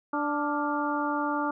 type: harmonic tone with a mistuned harmonic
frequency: 293.7 Hz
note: D4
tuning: in tune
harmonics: 1 / 2 / 3 / 4 / 5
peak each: -30 / -35 / -31 / -32 / -35 dBFS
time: 0.13-1.51 s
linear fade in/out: 5 ms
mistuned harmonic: 5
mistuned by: -76 cents
effects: none